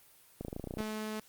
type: clicks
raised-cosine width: 2 ms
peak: -25 dBFS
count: 12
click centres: 0.41 / 0.449 / 0.483 / 0.529 / 0.564 / 0.597 / 0.641 / 0.673 / 0.709 / 0.739 / 0.772 / 0.805 s
type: tone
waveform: sawtooth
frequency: 215.6 Hz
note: A3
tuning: 35 cents flat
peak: -31 dBFS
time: 0.78-1.2 s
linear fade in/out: 5 ms
effects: white hiss -61 dBFS RMS until 1.28 s + Opus 32 kbps